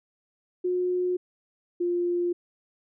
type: tone pair in turn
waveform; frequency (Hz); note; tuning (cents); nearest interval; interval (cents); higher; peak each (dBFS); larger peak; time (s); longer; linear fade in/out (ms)
sine; 361.3 / 350.2; F#4 / F4; -41 / +5; minor second; 54; first; -23; neither; 0.64-1.17 / 1.8-2.33; neither; 10
effects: none